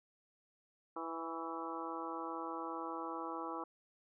harmonic tone with a mistuned harmonic, 164.81 Hz, E3, in tune, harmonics 2 / 3 / 4 / 5 / 6 / 7 / 8, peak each -45 / -48 / -52 / -47 / -47 / -46 / -48 dBFS, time 0.96-3.64 s, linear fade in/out 5 ms, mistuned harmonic 7, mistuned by -27 cents, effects none

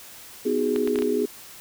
sine chord, G# minor seventh, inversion first, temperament just, 249.2 / 311.5 / 373.8 / 415.3 Hz, B3 / D#4 / F#4 / G#4, +16 / +2 / +18 / 0 cents, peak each -27 / -29 / -28 / -23 dBFS, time 0.45-1.26 s, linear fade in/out 10 ms
clicks, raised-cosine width 0.3 ms, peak -17 dBFS, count 5, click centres 0.761 / 0.875 / 0.958 / 0.988 / 1.022 s
effects white hiss -44 dBFS RMS until 1.6 s

